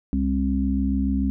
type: harmonic tone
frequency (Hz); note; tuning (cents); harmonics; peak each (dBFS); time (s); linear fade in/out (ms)
67; C2; +42; 1 / 3 / 4; -24 / -24 / -24; 0.13-1.3; 0
effects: none